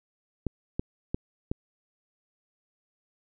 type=clicks; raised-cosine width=3 ms; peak=-15 dBFS; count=4; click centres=0.467 / 0.795 / 1.145 / 1.515 s; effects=none